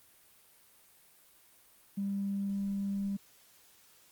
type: tone with tanh clipping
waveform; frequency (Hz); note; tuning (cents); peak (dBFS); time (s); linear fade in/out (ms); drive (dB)
triangle; 198.6; G3; +23; -31; 1.97-3.17; 10; 4
effects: white hiss -62 dBFS RMS until 4.11 s + Opus 32 kbps